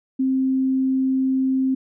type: tone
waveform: sine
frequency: 263.3 Hz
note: C4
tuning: 11 cents sharp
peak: -17 dBFS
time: 0.19-1.75 s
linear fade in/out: 10 ms
effects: none